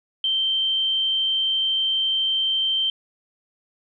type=tone; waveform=sine; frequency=3127 Hz; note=G7; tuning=5 cents flat; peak=-19 dBFS; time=0.24-2.9 s; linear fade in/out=2 ms; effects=none